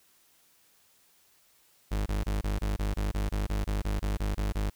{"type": "tone bursts", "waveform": "40% pulse", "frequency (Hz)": 51, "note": "G#1", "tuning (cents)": -31, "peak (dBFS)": -26, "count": 16, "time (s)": [1.91, 4.7], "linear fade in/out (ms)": 10, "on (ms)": 150, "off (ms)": 26, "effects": ["white hiss -64 dBFS RMS until 4.75 s"]}